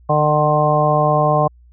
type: harmonic tone with a mistuned harmonic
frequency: 150.7 Hz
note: D3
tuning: 45 cents sharp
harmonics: 1 / 2 / 3 / 4 / 5 / 6 / 7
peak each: -18 / -27 / -23 / -17 / -18 / -29 / -19 dBFS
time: 0.09-1.48 s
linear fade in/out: 10 ms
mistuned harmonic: 6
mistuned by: -22 cents
effects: added 60 Hz sine -44 dBFS peak until 1.72 s